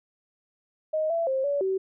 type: tone with pitch steps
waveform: sine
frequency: 624 / 669 / 530 / 570 / 381.5 Hz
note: D#5 / E5 / C5 / C#5 / G4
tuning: +5 / +25 / +22 / +48 / -47 cents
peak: -23 dBFS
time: 0.93-1.78 s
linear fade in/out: 10 ms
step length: 170 ms
effects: none